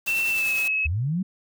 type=noise with tremolo; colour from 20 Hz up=white; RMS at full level=-33 dBFS; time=0.06-0.68 s; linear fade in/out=5 ms; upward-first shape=triangle; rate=10 Hz; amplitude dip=40%
type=tone with pitch glide; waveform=sine; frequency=2684 to 2575 Hz; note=E7 to E7; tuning=+31 to -41 cents; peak=-21 dBFS; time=0.07-0.87 s; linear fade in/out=10 ms; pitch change=-72 cents; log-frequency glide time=0.29-0.54 s
type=linear sweep; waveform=sine; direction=up; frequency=66.5 to 195.9 Hz; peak=-22 dBFS; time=0.85-1.23 s; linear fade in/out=10 ms
effects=none